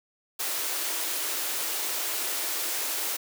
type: high-pass noise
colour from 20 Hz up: white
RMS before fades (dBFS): -30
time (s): 0.39-3.17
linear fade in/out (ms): 10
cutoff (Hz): 280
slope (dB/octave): 96
effects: none